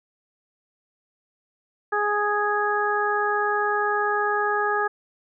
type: harmonic tone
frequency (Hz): 415.3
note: G#4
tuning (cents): 0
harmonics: 1 / 2 / 3 / 4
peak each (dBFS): -26 / -26 / -26 / -26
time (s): 1.92-4.88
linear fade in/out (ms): 10
effects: none